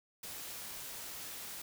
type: noise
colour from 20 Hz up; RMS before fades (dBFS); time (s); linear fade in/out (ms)
white; -45; 0.23-1.62; 5
effects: none